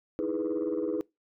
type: chord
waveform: sine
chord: E major seventh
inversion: third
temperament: equal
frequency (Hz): 311.1 / 329.6 / 415.3 / 493.9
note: D#4 / E4 / G#4 / B4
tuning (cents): 0 / 0 / 0 / 0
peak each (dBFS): -32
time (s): 0.19-1.01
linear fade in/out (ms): 0
effects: noise-tail reverb RT60 0.2 s tail -24 dB re dry + tanh soft clip ceiling -22 dBFS

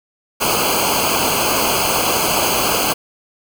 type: noise with comb filter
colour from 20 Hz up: pink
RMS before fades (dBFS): -17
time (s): 0.4-2.94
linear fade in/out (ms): 20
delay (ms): 0.54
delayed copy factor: -0.95
effects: none

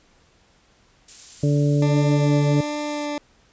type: noise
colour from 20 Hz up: violet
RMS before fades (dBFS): -33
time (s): 1.08-3.06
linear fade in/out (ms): 5
type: harmonic tone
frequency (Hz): 145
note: D3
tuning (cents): -22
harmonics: 1 / 2 / 3 / 4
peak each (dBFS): -17 / -23 / -27 / -29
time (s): 1.43-2.61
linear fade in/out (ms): 5
type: tone with vibrato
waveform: 20% pulse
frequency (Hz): 295.2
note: D4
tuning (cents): +9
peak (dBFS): -20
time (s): 1.82-3.18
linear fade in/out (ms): 2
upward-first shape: sine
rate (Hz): 1.3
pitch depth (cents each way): 10
effects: pink hiss -58 dBFS RMS until 3.52 s + resampled to 16000 Hz

